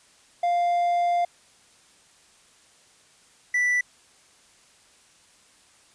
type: tone pair in turn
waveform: triangle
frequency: 698.5 / 1971.7 Hz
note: F5 / B6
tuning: 0 / -3 cents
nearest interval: octave + tritone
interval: 1797 cents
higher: second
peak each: -18 dBFS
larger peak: neither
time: 0.43-1.25 / 3.54-3.81 s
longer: first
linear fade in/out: 5 ms
effects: white hiss -57 dBFS RMS until 5.94 s + resampled to 22050 Hz